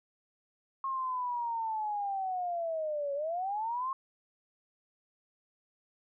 sine linear two-way sweep, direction down then up, 1082 to 554.4 to 1082 Hz, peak -31 dBFS, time 0.84-3.93 s, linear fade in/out 2 ms, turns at 3.14 s, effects none

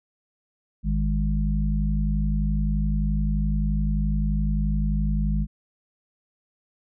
harmonic tone, 51.6 Hz, G#1, 10 cents flat, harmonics 1 / 3 / 4, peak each -22 / -27 / -28 dBFS, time 0.83-5.47 s, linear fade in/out 50 ms, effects none

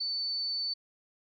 sine tone, 4510 Hz, C#8, 29 cents sharp, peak -30 dBFS, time 0-0.74 s, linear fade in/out 10 ms, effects none

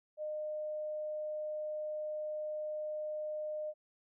sine tone, 610 Hz, D#5, 34 cents flat, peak -36 dBFS, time 0.17-3.74 s, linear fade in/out 50 ms, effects none

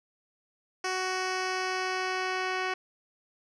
10% pulse tone with low-pass filter sweep, 372.2 Hz, F#4, 10 cents sharp, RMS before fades -31 dBFS, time 0.84-2.74 s, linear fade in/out 5 ms, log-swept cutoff 6000 to 3700 Hz, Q 1.5, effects none

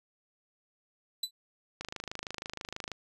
40% pulse tone with exponential decay, 3983 Hz, B7, 14 cents sharp, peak -26 dBFS, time 1.23-1.31 s, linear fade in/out 5 ms, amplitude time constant 16 ms
click train, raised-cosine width 0.2 ms, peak -20 dBFS, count 30, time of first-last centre 1.81-2.917 s, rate 26.2 Hz
effects resampled to 32000 Hz

